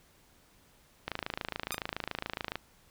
click train, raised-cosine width 0.3 ms, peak -17 dBFS, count 41, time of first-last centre 1.08-2.556 s, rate 27.1 Hz
5% pulse tone with exponential decay, 1228 Hz, D#6, 23 cents flat, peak -18 dBFS, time 1.72-1.8 s, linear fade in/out 0 ms, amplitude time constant 17 ms
effects pink hiss -63 dBFS RMS until 2.9 s

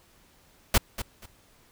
pink noise with echo, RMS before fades -19 dBFS, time 0.74-0.78 s, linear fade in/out 5 ms, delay 240 ms, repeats 2, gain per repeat -13 dB, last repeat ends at 1.26 s, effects pink hiss -60 dBFS RMS until 1.71 s

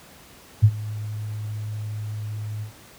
sine tone with ADSR envelope, 106.5 Hz, G#2, 44 cents sharp, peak -7 dBFS, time 0.62-2.72 s, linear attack 21 ms, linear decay 59 ms, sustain -20 dB, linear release 100 ms, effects pink hiss -48 dBFS RMS until 2.98 s + high-pass 60 Hz 12 dB/octave

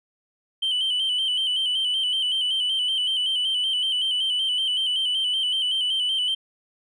sine tone with vibrato, 3053 Hz, G7, 46 cents flat, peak -19 dBFS, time 0.62-6.35 s, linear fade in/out 10 ms, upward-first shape square, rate 5.3 Hz, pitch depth 45 cents each way, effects tanh soft clip ceiling -19 dBFS

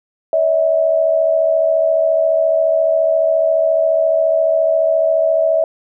sine tone pair together, 571 / 645.4 Hz, D5 / E5, -49 / -37 cents, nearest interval major second, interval 212 cents, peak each -18 / -12 dBFS, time 0.33-5.64 s, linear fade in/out 2 ms, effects none

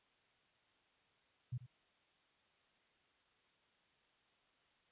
sine tone with echo, 123.47 Hz, B2, in tune, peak -38 dBFS, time 1.52-1.58 s, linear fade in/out 10 ms, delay 85 ms, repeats 1, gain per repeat -14 dB, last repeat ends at 1.665 s, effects white hiss -74 dBFS RMS until 4.91 s + resampled to 8000 Hz

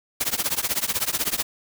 white noise with tremolo, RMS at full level -21 dBFS, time 0.2-1.43 s, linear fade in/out 10 ms, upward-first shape triangle, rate 16 Hz, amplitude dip 100%, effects none

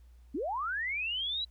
sine linear sweep, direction up, 233.8 to 3979 Hz, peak -31 dBFS, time 0.34-1.45 s, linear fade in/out 10 ms, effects added 60 Hz sine -53 dBFS peak until 1.5 s + pink hiss -73 dBFS RMS until 1.5 s

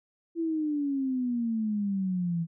sine exponential sweep, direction down, 337.2 to 163.8 Hz, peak -26 dBFS, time 0.35-2.47 s, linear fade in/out 50 ms, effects none

